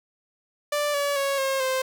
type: tone with pitch steps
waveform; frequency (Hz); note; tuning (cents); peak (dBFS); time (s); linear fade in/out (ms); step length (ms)
sawtooth; 587.3 / 570.3 / 553.7 / 537.6 / 522; D5 / C#5 / C#5 / C5 / C5; 0 / +49 / -2 / +47 / -4; -19; 0.72-1.82; 5; 220
effects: none